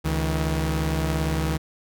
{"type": "tone pair together", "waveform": "sawtooth", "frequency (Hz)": [71.09, 159.6], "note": ["C#2", "D#3"], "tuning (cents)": [44, 44], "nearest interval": "octave + major second", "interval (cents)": 1400, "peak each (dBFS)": -21, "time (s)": [0.04, 1.58], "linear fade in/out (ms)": 20, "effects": []}